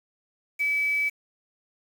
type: tone with quantisation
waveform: sine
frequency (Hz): 2293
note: D7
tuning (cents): -42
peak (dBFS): -22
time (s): 0.59-1.1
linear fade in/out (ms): 20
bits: 7
effects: none